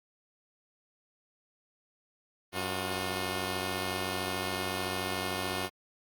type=tone pair together; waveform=5% pulse; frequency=93.69 / 359.4 Hz; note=F#2 / F4; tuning=+22 / +50 cents; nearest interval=octave + major seventh; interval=2328 cents; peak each=-23 dBFS; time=2.52-5.7 s; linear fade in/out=50 ms; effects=Opus 32 kbps